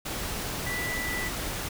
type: tone in noise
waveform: sine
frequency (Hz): 1975.5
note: B6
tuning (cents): 0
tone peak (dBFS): -31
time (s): 0.66-1.29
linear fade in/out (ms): 10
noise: pink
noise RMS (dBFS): -33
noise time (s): 0.05-1.69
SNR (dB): -1
effects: none